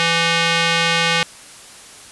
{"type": "tone with band-pass filter", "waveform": "square", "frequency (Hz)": 167.3, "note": "E3", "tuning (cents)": 26, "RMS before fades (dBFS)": -17, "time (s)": [0, 1.23], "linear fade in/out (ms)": 0, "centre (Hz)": 2800, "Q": 1.2, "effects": ["white hiss -40 dBFS RMS until 2.11 s", "resampled to 24000 Hz"]}